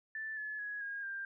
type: tone with pitch steps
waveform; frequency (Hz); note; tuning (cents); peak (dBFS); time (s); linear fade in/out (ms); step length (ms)
sine; 1760 / 1715.8 / 1672.8 / 1630.8 / 1589.9; A6 / A6 / G#6 / G#6 / G6; 0 / -44 / +12 / -32 / +24; -38; 0.15-1.25; 2; 220
effects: none